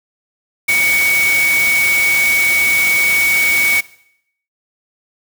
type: tone in noise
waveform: sine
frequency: 2241 Hz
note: C#7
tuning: 18 cents sharp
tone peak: -11 dBFS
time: 0.68-3.81 s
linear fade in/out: 10 ms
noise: white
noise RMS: -21 dBFS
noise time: 0.68-3.81 s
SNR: +7 dB
effects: noise-tail reverb RT60 0.7 s tail -19 dB re dry